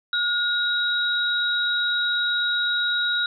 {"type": "tone pair together", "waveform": "sine", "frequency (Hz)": [1435, 3818], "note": ["F6", "A#7"], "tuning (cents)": [47, 41], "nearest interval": "octave + perfect fourth", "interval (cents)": 1694, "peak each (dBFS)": -23, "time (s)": [0.13, 3.26], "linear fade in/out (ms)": 2, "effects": []}